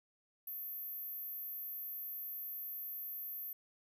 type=tone; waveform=sine; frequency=13430 Hz; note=G#9; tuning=18 cents sharp; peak=-39 dBFS; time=0.47-3.53 s; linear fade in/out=5 ms; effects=tanh soft clip ceiling -39 dBFS + 12-bit